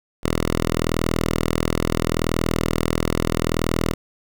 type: tone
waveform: 5% pulse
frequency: 40.75 Hz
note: E1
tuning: 19 cents flat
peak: -8 dBFS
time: 0.23-3.94 s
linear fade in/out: 10 ms
effects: none